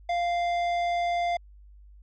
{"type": "tone with tanh clipping", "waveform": "triangle", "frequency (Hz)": 696, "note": "F5", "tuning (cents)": -6, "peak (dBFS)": -26, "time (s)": [0.09, 1.37], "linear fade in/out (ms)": 5, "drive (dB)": 16, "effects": ["added 50 Hz sine -48 dBFS peak until 2.02 s"]}